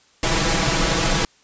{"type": "noise with comb filter", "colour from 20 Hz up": "pink", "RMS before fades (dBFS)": -19, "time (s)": [0.23, 1.25], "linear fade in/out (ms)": 2, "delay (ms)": 6.1, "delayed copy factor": 0.95, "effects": ["white hiss -56 dBFS RMS until 1.43 s", "resampled to 16000 Hz"]}